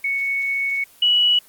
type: tone pair in turn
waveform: sine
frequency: 2217 / 2937 Hz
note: C#7 / F#7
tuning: 0 / -13 cents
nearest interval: perfect fourth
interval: 487 cents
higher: second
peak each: -19 / -13 dBFS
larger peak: second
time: 0.04-0.84 / 1.02-1.39 s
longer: first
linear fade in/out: 5 ms
effects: white hiss -50 dBFS RMS until 1.48 s + Opus 24 kbps